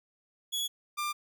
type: tone pair in turn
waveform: sawtooth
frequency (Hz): 3372 / 1192.2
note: G#7 / D6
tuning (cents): +26 / +26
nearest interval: octave + tritone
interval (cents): 1800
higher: first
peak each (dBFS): -27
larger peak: neither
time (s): 0.52-0.68 / 0.97-1.13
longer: neither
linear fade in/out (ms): 20
effects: none